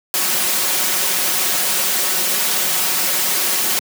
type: noise with comb filter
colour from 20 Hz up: white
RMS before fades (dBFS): -18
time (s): 0.14-3.79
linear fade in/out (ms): 0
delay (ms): 5.4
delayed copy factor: +0.6
effects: high-pass 200 Hz 12 dB/octave